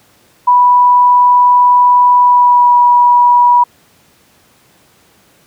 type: tone with pitch glide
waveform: sine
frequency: 984 to 972.1 Hz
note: B5 to B5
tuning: -7 to -28 cents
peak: -4 dBFS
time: 0.47-3.64 s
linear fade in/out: 10 ms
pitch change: -21 cents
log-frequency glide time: 2.2-2.77 s
effects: pink hiss -49 dBFS RMS until 5.46 s + high-pass 100 Hz 12 dB/octave